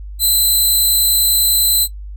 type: tone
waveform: 5% pulse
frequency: 4035 Hz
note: B7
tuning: 36 cents sharp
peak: -4 dBFS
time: 0.19-1.88 s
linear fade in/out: 50 ms
effects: noise-tail reverb RT60 0.1 s tail -17 dB re dry + added 50 Hz sine -27 dBFS peak until 2.16 s